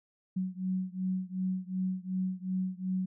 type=beating tone pair; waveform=sine; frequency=185 / 187.7 Hz; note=F#3 / F#3; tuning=0 / +25 cents; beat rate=2.7 Hz; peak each=-33 / -34 dBFS; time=0.36-3.06 s; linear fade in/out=10 ms; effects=none